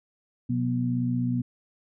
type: tone cluster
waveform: sine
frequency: 125.4 / 181.7 / 244.1 Hz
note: B2 / F#3 / B3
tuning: +27 / -31 / -20 cents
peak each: -27 / -34 / -26 dBFS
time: 0.49-1.42 s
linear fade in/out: 10 ms
effects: none